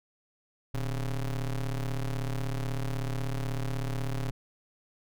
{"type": "ring-modulated tone", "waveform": "square", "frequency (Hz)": 69.3, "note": "C#2", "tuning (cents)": 0, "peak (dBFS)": -27, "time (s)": [0.74, 4.31], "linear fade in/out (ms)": 5, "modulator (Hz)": 51.2, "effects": []}